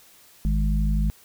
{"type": "harmonic tone", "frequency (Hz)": 51.91, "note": "G#1", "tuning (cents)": 0, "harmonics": [1, 3, 4], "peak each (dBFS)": [-20, -27, -29], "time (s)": [0.45, 1.1], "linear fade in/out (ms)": 0, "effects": ["white hiss -53 dBFS RMS until 1.24 s"]}